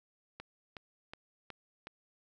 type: click train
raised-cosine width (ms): 0.3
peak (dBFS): -28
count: 5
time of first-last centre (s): 0.4-1.871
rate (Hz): 2.72
effects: none